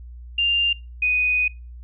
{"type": "tone pair in turn", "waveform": "sine", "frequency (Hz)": [2794, 2489], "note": ["F7", "D#7"], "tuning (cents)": [0, 0], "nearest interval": "major second", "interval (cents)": 200, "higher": "first", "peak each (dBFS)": -17, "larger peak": "neither", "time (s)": [[0.38, 0.73], [1.02, 1.48]], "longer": "second", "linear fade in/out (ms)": 5, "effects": ["noise-tail reverb RT60 0.3 s tail -24 dB re dry", "added 60 Hz sine -36 dBFS peak until 1.83 s"]}